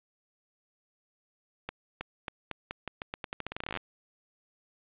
accelerating click train, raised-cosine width 0.3 ms, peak -18 dBFS, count 24, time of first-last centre 1.69-3.773 s, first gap 320 ms, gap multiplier 0.85, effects resampled to 8000 Hz + 9-bit

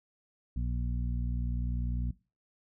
harmonic tone, 60.2 Hz, B1, 44 cents flat, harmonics 1 / 2 / 3 / 4, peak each -31 / -37 / -41 / -43 dBFS, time 0.56-2.11 s, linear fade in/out 5 ms, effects noise-tail reverb RT60 0.3 s tail -19 dB re dry

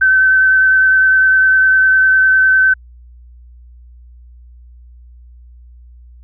sine tone with vibrato, 1533 Hz, G6, 39 cents flat, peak -7 dBFS, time 0.01-2.74 s, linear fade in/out 10 ms, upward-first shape sine, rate 9.9 Hz, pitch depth 12 cents each way, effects added 60 Hz sine -37 dBFS peak until 6.23 s

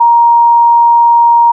sine tone, 939 Hz, A#5, 12 cents sharp, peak -3 dBFS, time 0-1.52 s, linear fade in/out 10 ms, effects none

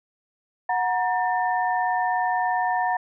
sine tone cluster, 734 / 943 / 1792 Hz, F#5 / A#5 / A6, -14 / +20 / +31 cents, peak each -23 / -25 / -29 dBFS, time 0.69-2.97 s, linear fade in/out 5 ms, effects none

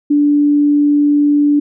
sine tone, 291.6 Hz, D4, 12 cents flat, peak -8 dBFS, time 0.1-1.6 s, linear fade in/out 10 ms, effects none

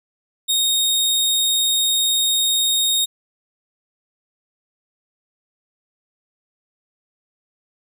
sawtooth tone, 3718 Hz, A#7, 5 cents flat, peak -13 dBFS, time 0.48-3.06 s, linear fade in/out 20 ms, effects none

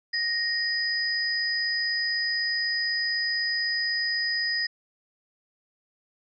sine tone pair together, 1864.7 / 4974 Hz, A#6 / D#8, 0 / -1 cents, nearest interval octave + perfect fourth, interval 1699 cents, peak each -27 dBFS, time 0.13-4.67 s, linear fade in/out 10 ms, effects none

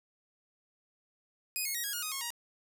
5% pulse tone with pitch steps, 2497 / 2174 / 1892.4 / 1647.4 / 1434.1 / 1248.5 / 1086.9 / 946.2 Hz, D#7 / C#7 / A#6 / G#6 / F6 / D#6 / C#6 / A#5, +6 / -34 / +26 / -14 / +45 / +6 / -34 / +26 cents, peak -23 dBFS, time 1.56-2.304 s, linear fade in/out 0 ms, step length 93 ms, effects none

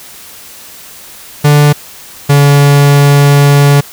45% pulse tone pair in turn, 146.83 / 142.65 Hz, D3 / C#3, 0 / +50 cents, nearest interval minor second, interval 50 cents, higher first, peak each -3 dBFS, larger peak neither, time 1.44-1.73 / 2.29-3.81 s, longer second, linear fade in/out 10 ms, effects white hiss -32 dBFS RMS until 3.92 s

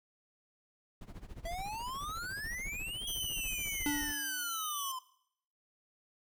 brown noise with tremolo, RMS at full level -43 dBFS, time 1.01-4.12 s, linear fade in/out 2 ms, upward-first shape sine, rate 14 Hz, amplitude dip 85%
square exponential two-way sweep, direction up then down, 654 to 3322 to 1012 Hz, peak -39 dBFS, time 1.45-4.99 s, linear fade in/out 5 ms, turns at 3.07 s
10% pulse tone with vibrato, 3018 Hz, F#7, 34 cents sharp, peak -30 dBFS, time 3.07-4.92 s, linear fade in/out 5 ms, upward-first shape sine, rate 7.7 Hz, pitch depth 13 cents each way
square tone with exponential decay, 292.1 Hz, D4, 9 cents flat, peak -30 dBFS, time 3.86-4.65 s, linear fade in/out 1 ms, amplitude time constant 170 ms
effects noise-tail reverb RT60 0.7 s tail -19 dB re dry

